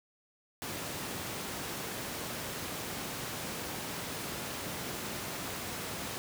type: high-pass noise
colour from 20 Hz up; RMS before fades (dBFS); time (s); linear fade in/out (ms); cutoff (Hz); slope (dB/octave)
pink; -39; 0.62-6.18; 0; 110; 12
effects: none